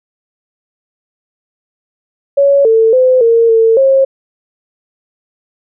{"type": "tone with pitch steps", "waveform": "sine", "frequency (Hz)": [560, 447.9, 512, 460.3, 450.4, 538], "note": ["C#5", "A4", "C5", "A#4", "A4", "C5"], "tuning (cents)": [18, 31, -38, -22, 40, 48], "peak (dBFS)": -5, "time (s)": [2.37, 4.05], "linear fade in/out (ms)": 10, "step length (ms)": 280, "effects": []}